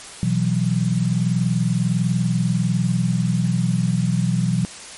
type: chord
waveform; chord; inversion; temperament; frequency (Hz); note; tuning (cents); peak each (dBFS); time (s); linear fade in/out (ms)
sine; B suspended fourth; none; equal; 123.47 / 164.81 / 185; B2 / E3 / F#3; 0 / 0 / 0; -21; 0.23-4.65; 0
effects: white hiss -37 dBFS RMS until 4.97 s + MP3 48 kbps